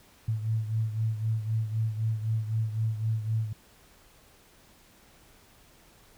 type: beating tone pair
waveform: sine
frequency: 110 / 113.9 Hz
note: A2 / A#2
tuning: 0 / -40 cents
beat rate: 3.9 Hz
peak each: -27 / -33 dBFS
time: 0.28-3.53 s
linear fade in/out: 5 ms
effects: pink hiss -58 dBFS RMS until 6.17 s